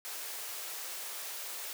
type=high-pass noise; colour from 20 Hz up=white; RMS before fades=-41 dBFS; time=0.05-1.73 s; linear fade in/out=0 ms; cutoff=390 Hz; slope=24 dB/octave; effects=none